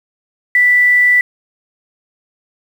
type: tone with quantisation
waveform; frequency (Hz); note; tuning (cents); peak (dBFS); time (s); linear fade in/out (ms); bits
sine; 1973; B6; -2; -7; 0.55-1.21; 2; 6
effects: none